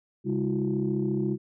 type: tone cluster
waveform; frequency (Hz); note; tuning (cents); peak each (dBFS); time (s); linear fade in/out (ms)
sine; 135.6 / 201.9 / 329.1 / 363.4; C#3 / G#3 / E4 / F#4; -38 / -49 / -3 / -31; -30 / -28 / -30 / -30; 0.24-1.38; 50
effects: tanh soft clip ceiling -16 dBFS